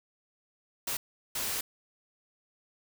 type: noise bursts at uneven times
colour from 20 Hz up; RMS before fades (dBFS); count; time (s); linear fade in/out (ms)
white; -33; 2; 0.87-0.97 / 1.35-1.61; 5
effects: none